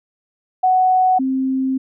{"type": "tone pair in turn", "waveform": "sine", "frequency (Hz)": [743, 263.5], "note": ["F#5", "C4"], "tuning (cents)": [7, 12], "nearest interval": "octave + tritone", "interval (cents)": 1795, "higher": "first", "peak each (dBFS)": [-11, -16], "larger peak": "first", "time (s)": [[0.63, 1.19], [1.19, 1.78]], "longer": "second", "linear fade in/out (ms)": 10, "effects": []}